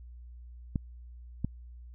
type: clicks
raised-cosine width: 5 ms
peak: -17 dBFS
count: 2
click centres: 0.758 / 1.446 s
effects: added 60 Hz sine -45 dBFS peak until 1.94 s